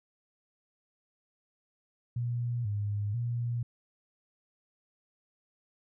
sine tone with pitch steps, 120.1 / 103 / 119.2 Hz, B2 / G#2 / A#2, -48 / -14 / +39 cents, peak -29 dBFS, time 2.16-3.63 s, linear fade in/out 5 ms, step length 490 ms, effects none

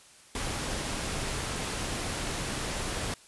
pink noise, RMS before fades -33 dBFS, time 0.35-3.14 s, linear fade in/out 2 ms, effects white hiss -55 dBFS RMS until 3.27 s + resampled to 24000 Hz

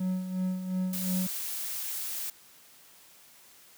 triangle tone with tremolo, 185 Hz, F#3, in tune, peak -24 dBFS, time 0-1.27 s, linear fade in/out 5 ms, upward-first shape sine, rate 2.8 Hz, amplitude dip 60%
blue noise, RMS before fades -35 dBFS, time 0.93-2.3 s, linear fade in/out 2 ms
effects white hiss -56 dBFS RMS until 3.77 s + high-pass 80 Hz 12 dB/octave

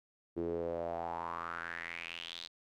sawtooth tone with band-pass filter sweep, 84.5 Hz, E2, 43 cents sharp, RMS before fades -40 dBFS, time 0.36-2.48 s, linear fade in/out 20 ms, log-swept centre 350 to 4100 Hz, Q 5.3, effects none

